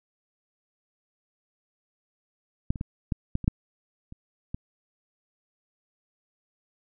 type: clicks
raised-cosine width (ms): 5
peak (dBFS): -11 / -24 / -18 / -13 / -13 / -21 / -7 / -29 / -19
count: 9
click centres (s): 2.705 / 2.758 / 2.811 / 3.122 / 3.354 / 3.443 / 3.479 / 4.124 / 4.545
effects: none